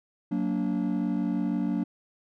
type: chord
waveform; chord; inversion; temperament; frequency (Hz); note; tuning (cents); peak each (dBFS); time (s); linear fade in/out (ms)
triangle; Gb augmented; none; just; 185 / 231.2 / 289.1; Gb3 / Bb3 / D4; 0 / -14 / -27; -27; 0.31-1.84; 10
effects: tanh soft clip ceiling -16 dBFS